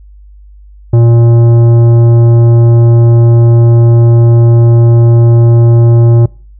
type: tone with tanh clipping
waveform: sine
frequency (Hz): 117.1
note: A#2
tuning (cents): +8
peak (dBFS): -4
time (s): 0.93-6.26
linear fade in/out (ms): 5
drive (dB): 12
effects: noise-tail reverb RT60 0.4 s tail -23 dB re dry + added 50 Hz sine -32 dBFS peak until 6.59 s